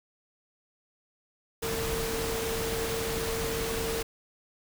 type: tone in noise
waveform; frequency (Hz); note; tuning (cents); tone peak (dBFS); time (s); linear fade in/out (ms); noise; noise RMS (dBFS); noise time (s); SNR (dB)
sine; 453.4; A#4; -48; -32; 1.62-4.03; 10; pink; -33; 1.62-4.03; -2
effects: none